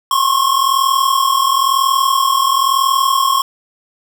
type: tone pair together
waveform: square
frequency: 1059 / 1100 Hz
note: C6 / C#6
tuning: +21 / -14 cents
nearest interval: minor second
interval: 65 cents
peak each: -15 dBFS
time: 0.11-3.42 s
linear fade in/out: 2 ms
effects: none